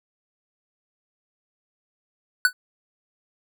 square tone with exponential decay, 1491 Hz, F#6, 13 cents sharp, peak -11 dBFS, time 2.45-2.53 s, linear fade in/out 1 ms, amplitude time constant 16 ms, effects none

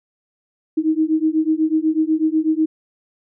sine beating tone pair, 311.1 / 319.2 Hz, D#4 / D#4, 0 / +44 cents, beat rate 8.1 Hz, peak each -18 dBFS, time 0.77-2.66 s, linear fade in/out 10 ms, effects none

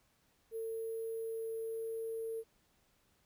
sine tone with sample-and-hold, 450.1 Hz, A4, 39 cents sharp, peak -37 dBFS, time 0.51-2.44 s, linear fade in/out 50 ms, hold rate 11025 Hz, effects pink hiss -73 dBFS RMS until 3.25 s

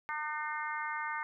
harmonic tone, 303 Hz, D#4, 46 cents flat, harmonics 3 / 4 / 5 / 6 / 7, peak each -39 / -40 / -41 / -42 / -42 dBFS, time 0.09-1.23 s, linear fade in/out 0 ms, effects none

